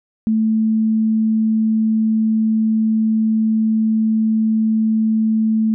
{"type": "tone", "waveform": "sine", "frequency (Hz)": 220, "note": "A3", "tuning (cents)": 0, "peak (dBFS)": -13, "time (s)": [0.27, 5.74], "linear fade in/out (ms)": 0, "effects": []}